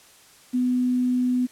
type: tone with quantisation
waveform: sine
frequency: 250 Hz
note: B3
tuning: 21 cents sharp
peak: -19 dBFS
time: 0.53-1.47 s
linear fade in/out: 20 ms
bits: 8
effects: white hiss -52 dBFS RMS until 1.51 s + low-pass 11000 Hz 12 dB/octave